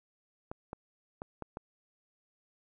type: clicks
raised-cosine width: 1 ms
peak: -25 dBFS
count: 5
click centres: 0.515 / 0.731 / 1.219 / 1.423 / 1.571 s
effects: none